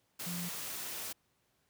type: tone in noise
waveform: sine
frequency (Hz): 175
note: F3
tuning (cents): +4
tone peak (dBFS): -38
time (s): 0.26-0.49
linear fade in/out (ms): 10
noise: white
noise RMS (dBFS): -41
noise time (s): 0.19-1.13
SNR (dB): 0
effects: pink hiss -75 dBFS RMS until 1.69 s + high-pass 80 Hz 12 dB/octave